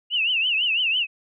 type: tone with vibrato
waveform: sine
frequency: 2794 Hz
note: F7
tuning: in tune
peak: -19 dBFS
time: 0.1-1.07 s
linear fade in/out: 50 ms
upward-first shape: triangle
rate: 6 Hz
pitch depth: 180 cents each way
effects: none